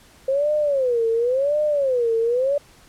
sine tone with vibrato, 523 Hz, C5, 1 cent flat, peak -17 dBFS, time 0.28-2.58 s, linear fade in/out 5 ms, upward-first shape sine, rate 0.93 Hz, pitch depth 250 cents each way, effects pink hiss -51 dBFS RMS until 2.88 s + low-pass 12000 Hz 12 dB/octave

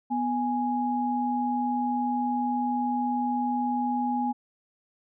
sine tone pair together, 246.9 / 830.5 Hz, B3 / G#5, 0 / 0 cents, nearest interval octave + major sixth, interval 2100 cents, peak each -27 dBFS, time 0.1-4.33 s, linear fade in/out 20 ms, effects none

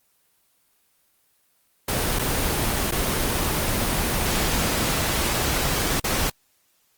pink noise with dropouts, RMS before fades -23 dBFS, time 1.88-6.3 s, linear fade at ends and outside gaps 5 ms, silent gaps 2.189-2.193 / 2.911-2.921 / 6-6.041 s, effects white hiss -65 dBFS RMS until 6.97 s + Opus 24 kbps

